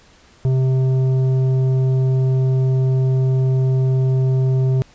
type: tone with tanh clipping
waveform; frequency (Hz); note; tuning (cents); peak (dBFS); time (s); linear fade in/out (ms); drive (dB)
triangle; 130.81; C3; 0; -15; 0.45-4.82; 0; 13
effects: pink hiss -50 dBFS RMS until 4.94 s + resampled to 16000 Hz